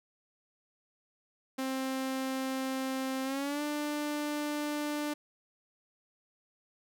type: tone with pitch glide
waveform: sawtooth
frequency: 263.9 to 296.2 Hz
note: C4 to D4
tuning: +15 to +15 cents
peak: -28 dBFS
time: 1.58-5.14 s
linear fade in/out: 10 ms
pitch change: +200 cents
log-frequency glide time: 3.24-3.62 s
effects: none